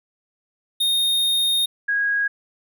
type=tone pair in turn; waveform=square / sine; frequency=3695 / 1645.9 Hz; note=A#7 / G#6; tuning=-16 / -16 cents; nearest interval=octave + major second; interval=1400 cents; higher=first; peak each=-18 dBFS; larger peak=neither; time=0.8-1.66 / 1.88-2.28 s; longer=first; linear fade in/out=10 ms; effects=none